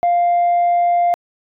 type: tone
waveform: sine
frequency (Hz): 698.5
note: F5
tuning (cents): 0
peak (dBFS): -10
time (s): 0.03-1.14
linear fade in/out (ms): 0
effects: tanh soft clip ceiling -10 dBFS